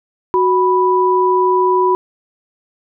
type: tone pair together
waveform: sine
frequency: 370 / 986.6 Hz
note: F#4 / B5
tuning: 0 / -2 cents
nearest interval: octave + perfect fourth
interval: 1698 cents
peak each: -13 dBFS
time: 0.34-1.95 s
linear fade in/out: 0 ms
effects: none